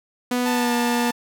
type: tone with pitch glide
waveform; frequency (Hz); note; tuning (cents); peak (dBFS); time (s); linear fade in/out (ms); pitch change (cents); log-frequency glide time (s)
sawtooth; 246.9 to 240; B3 to B3; 0 to -49; -16; 0.31-1.11; 5; -49; 0.49-0.73
type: tone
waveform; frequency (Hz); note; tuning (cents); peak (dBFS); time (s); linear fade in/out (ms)
sawtooth; 885; A5; +10; -21; 0.45-1.12; 20
effects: none